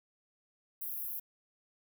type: high-pass noise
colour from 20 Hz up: white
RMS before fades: -39 dBFS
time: 0.81-1.2 s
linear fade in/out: 10 ms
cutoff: 11000 Hz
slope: 96 dB/octave
effects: none